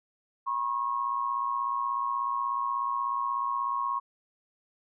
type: tone pair together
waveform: sine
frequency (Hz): 971 / 1087.5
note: B5 / C#6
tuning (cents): -30 / -33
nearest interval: major second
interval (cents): 197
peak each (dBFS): -33 / -28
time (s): 0.46-4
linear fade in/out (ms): 20
effects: none